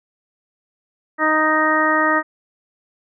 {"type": "harmonic tone", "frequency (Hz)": 311.1, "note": "D#4", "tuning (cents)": 0, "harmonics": [1, 2, 3, 4, 5, 6], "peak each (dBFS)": [-22, -22, -23, -19, -25, -19], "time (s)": [1.18, 2.23], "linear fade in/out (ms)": 50, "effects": []}